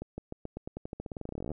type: accelerating click train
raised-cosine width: 2 ms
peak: -24 dBFS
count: 27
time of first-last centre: 0.02-1.517 s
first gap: 160 ms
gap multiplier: 0.9
effects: none